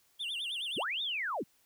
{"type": "tone with vibrato", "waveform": "triangle", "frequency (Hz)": 3136, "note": "G7", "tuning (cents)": 0, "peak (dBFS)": -33, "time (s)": [0.19, 0.84], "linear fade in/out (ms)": 20, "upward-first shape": "sine", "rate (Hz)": 9.5, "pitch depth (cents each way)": 240}
{"type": "linear two-way sweep", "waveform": "sine", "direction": "up then down", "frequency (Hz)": [58.27, 3726, 111.7], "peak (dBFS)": -32, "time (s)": [0.76, 1.44], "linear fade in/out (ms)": 20, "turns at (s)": 1.02}
{"effects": ["white hiss -69 dBFS RMS until 1.65 s"]}